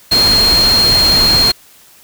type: tone in noise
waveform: sine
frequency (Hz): 4222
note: C8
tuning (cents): +15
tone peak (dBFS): -8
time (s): 0.11-1.52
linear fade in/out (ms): 10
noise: pink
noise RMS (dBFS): -17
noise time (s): 0.11-1.52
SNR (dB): +6
effects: white hiss -44 dBFS RMS until 2.03 s